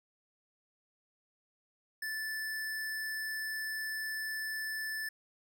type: tone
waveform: square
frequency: 1752 Hz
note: A6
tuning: 8 cents flat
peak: -36 dBFS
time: 2.02-5.09 s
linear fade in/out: 5 ms
effects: none